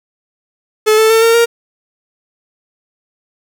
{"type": "tone with pitch steps", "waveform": "45% pulse", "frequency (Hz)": [431.7, 440.3, 449, 457.9, 467], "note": ["A4", "A4", "A4", "A#4", "A#4"], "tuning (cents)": [-33, 1, 35, -31, 3], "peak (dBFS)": -7, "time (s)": [0.86, 1.46], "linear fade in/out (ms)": 20, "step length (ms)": 120, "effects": []}